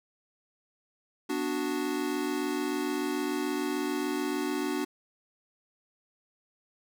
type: chord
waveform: square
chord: B minor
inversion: none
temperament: equal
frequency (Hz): 246.9 / 293.7 / 370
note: B3 / D4 / F#4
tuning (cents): 0 / 0 / 0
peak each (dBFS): -37 / -32 / -34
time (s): 1.29-4.85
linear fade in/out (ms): 10
effects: none